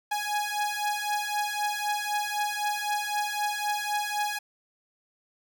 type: beating tone pair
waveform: sawtooth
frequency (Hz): 830.6 / 834.5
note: G#5 / G#5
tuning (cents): 0 / +8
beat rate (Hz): 3.9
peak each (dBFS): -26 / -27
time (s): 0.11-4.39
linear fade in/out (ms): 10
effects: none